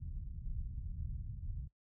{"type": "low-pass noise", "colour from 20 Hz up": "pink", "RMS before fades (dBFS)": -42, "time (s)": [0, 1.68], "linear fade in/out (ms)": 10, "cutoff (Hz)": 130, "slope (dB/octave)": 24, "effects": ["noise-tail reverb RT60 0.1 s tail -20 dB re dry"]}